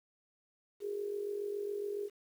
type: tone with amplitude modulation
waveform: sine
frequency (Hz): 408.5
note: G#4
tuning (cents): -29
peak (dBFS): -32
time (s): 0.8-2.1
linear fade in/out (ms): 50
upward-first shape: sine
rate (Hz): 47.2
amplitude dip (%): 65
effects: 10-bit

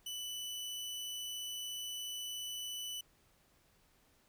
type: tone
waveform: sawtooth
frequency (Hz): 2981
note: F#7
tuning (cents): +12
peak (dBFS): -37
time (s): 0.06-3.01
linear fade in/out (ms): 5
effects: pink hiss -70 dBFS RMS until 4.28 s

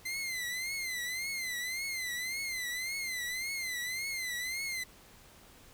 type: tone with vibrato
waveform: sawtooth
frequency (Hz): 2058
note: C7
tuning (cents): -29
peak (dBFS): -31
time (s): 0.05-4.84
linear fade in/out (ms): 10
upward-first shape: triangle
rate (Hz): 1.8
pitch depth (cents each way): 120
effects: pink hiss -57 dBFS RMS until 5.73 s

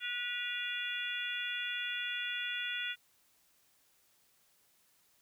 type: harmonic tone with a mistuned harmonic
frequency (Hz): 486.7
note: B4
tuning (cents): -25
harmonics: 3 / 4 / 5 / 6 / 7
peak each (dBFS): -40 / -42 / -42 / -41 / -41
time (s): 0-2.96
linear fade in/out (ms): 50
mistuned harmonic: 6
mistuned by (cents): -75
effects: white hiss -70 dBFS RMS until 5.21 s

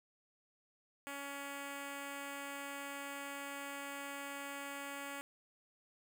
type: tone with notch filter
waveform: 5% pulse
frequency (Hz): 280.7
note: C#4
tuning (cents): +22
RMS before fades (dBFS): -45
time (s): 1.07-5.21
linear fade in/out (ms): 0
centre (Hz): 3900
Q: 1.8
effects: none

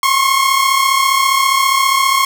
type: tone pair together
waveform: sawtooth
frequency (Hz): 1063.1 / 1098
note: C6 / C#6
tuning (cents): +27 / -17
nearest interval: minor second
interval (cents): 56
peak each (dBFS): -10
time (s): 0.03-2.25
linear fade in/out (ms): 2
effects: none

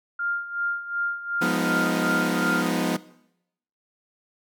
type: tone with tremolo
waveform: sine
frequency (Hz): 1400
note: F6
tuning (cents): +4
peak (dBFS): -23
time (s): 0.19-2.62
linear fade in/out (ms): 5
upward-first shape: sine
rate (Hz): 2.7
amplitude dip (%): 80
type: chord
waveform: sawtooth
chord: F half-diminished seventh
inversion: none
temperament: equal with one note detuned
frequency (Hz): 177.26 / 207.7 / 246.9 / 311.1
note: F3 / Ab3 / Cb4 / Eb4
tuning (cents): +26 / 0 / 0 / 0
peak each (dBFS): -23 / -26 / -23 / -25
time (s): 1.41-2.97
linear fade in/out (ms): 10
effects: noise-tail reverb RT60 0.8 s tail -19 dB re dry

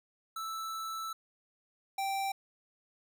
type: tone pair in turn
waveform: square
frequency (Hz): 1318.5 / 781.8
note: E6 / G5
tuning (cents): 0 / -5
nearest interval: major sixth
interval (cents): 905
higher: first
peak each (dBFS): -37 / -32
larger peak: second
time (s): 0.36-1.13 / 1.98-2.32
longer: first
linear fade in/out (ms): 5
effects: none

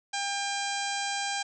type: harmonic tone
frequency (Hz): 800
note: G5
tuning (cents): +35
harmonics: 1 / 2 / 3 / 4 / 5 / 6 / 7 / 8 / 9 / 10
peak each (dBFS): -33 / -36 / -38 / -39 / -40 / -41 / -41 / -42 / -43 / -43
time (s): 0.13-1.43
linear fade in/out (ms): 10
effects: none

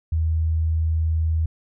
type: tone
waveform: sine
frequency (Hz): 80.3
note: E2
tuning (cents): -45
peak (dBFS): -18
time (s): 0.12-1.46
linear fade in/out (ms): 5
effects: none

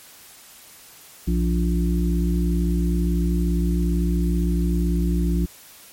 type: harmonic tone with a mistuned harmonic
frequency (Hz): 57.8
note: A#1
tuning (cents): -14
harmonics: 1 / 3 / 5 / 6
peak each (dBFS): -20 / -22 / -29 / -31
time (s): 1.27-5.46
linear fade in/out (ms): 10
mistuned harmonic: 1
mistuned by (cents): +84
effects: white hiss -46 dBFS RMS until 5.92 s + MP3 64 kbps

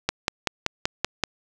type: click train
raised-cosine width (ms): 0.2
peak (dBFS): -4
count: 7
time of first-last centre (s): 0.09-1.237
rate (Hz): 5.23
effects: none

